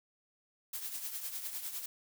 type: noise with tremolo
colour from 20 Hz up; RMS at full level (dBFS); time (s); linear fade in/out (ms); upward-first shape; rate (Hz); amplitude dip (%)
blue; -38; 0.73-1.86; 5; triangle; 9.9; 65
effects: none